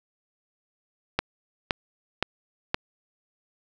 click train, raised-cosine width 0.3 ms, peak -6 dBFS, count 4, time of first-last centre 1.19-2.744 s, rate 1.93 Hz, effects none

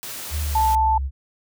white noise, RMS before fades -33 dBFS, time 0.03-0.75 s, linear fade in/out 0 ms
sine tone with pitch glide, 76.2 to 67.5 Hz, D#2 to C#2, -36 to -45 cents, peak -22 dBFS, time 0.3-1.11 s, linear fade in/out 50 ms, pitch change -209 cents, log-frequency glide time 0.4-0.68 s
sine tone, 880 Hz, A5, in tune, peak -16 dBFS, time 0.55-0.98 s, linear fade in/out 5 ms
effects none

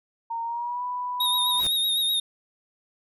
sine tone with pitch glide, 922 to 988.2 Hz, A#5 to B5, -19 to +1 cents, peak -27 dBFS, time 0.3-1.61 s, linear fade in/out 10 ms, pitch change +120 cents, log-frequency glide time 0.43-0.83 s
square tone with vibrato, 3731 Hz, A#7, 1 cent sharp, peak -22 dBFS, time 1.2-2.2 s, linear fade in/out 5 ms, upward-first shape sine, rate 7.9 Hz, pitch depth 39 cents each way
pink noise with exponential growth, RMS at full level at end -33 dBFS, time 1.43-1.67 s, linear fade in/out 2 ms, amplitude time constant 51 ms
effects none

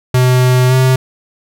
square tone with pitch glide, 126.7 to 129.81 Hz, B2 to C3, +45 to -13 cents, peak -8 dBFS, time 0.14-0.96 s, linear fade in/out 5 ms, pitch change +42 cents, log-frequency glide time 0.68-0.74 s, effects none

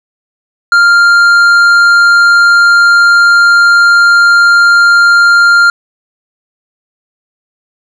sine tone with tanh clipping, 1396.9 Hz, F6, in tune, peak -4 dBFS, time 0.72-5.7 s, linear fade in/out 2 ms, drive 8 dB, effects none

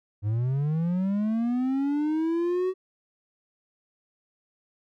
triangle linear sweep, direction up, 100 to 378 Hz, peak -21 dBFS, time 0.22-2.74 s, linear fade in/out 50 ms, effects none

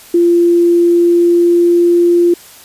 sine tone with pitch glide, 344.5 to 346.7 Hz, F4 to F4, -24 to -13 cents, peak -6 dBFS, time 0.14-2.34 s, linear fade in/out 5 ms, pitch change +11 cents, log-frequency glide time 0.79-2.19 s, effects white hiss -38 dBFS RMS until 2.64 s + resampled to 32000 Hz

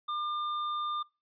sine tone with hard clipping, 1200 Hz, D6, 37 cents sharp, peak -33 dBFS, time 0.08-1.03 s, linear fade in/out 10 ms, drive 13 dB, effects noise-tail reverb RT60 0.3 s tail -24 dB re dry + resampled to 11025 Hz

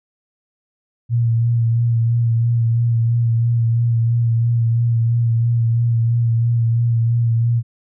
sine tone with vibrato, 116.54 Hz, A#2, in tune, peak -13 dBFS, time 1.09-7.63 s, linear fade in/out 50 ms, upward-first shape sine, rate 3 Hz, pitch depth 28 cents each way, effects none

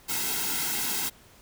white noise with comb filter, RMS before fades -29 dBFS, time 0.08-1.1 s, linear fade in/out 20 ms, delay 1.7 ms, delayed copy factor -0.95, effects pink hiss -55 dBFS RMS until 1.41 s

